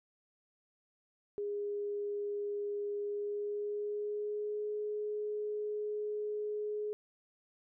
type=tone with pitch glide; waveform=sine; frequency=410 to 420.6 Hz; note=G#4 to G#4; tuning=-22 to +22 cents; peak=-34 dBFS; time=1.38-6.93 s; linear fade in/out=0 ms; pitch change=+44 cents; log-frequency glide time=2.99-4.7 s; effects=none